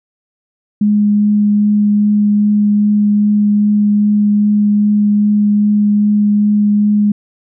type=tone with vibrato; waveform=sine; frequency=207.7 Hz; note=G#3; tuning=in tune; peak=-8 dBFS; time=0.81-7.12 s; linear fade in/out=5 ms; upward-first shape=triangle; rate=2.5 Hz; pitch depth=9 cents each way; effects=none